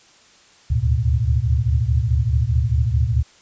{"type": "tone cluster", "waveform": "sine", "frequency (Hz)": [71.9, 76.7, 107.9, 121.2], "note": ["D2", "D#2", "A2", "B2"], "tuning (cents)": [-36, -24, -33, -32], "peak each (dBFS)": -21, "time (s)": [0.7, 3.23], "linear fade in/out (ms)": 10, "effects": ["white hiss -51 dBFS RMS until 3.41 s", "resampled to 16000 Hz"]}